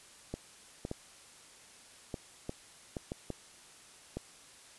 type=clicks; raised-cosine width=2 ms; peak=-23 dBFS; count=9; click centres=0.34 / 0.851 / 0.914 / 2.142 / 2.494 / 2.968 / 3.119 / 3.303 / 4.17 s; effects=white hiss -56 dBFS RMS until 4.78 s + resampled to 24000 Hz